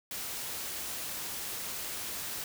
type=noise; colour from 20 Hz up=white; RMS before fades=-38 dBFS; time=0.11-2.44 s; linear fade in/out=2 ms; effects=none